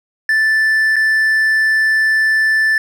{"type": "tone with dropouts", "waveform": "triangle", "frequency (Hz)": 1760, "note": "A6", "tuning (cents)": 0, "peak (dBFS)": -9, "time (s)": [0.29, 2.78], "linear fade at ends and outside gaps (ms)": 2, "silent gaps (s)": [0.959, 0.964], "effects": []}